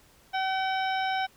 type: harmonic tone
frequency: 762 Hz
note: G5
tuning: 49 cents flat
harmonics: 1 / 2 / 3 / 4 / 5 / 7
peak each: -27 / -33 / -37 / -39 / -41 / -44 dBFS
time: 0.33-1.27 s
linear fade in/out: 20 ms
effects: pink hiss -59 dBFS RMS until 1.36 s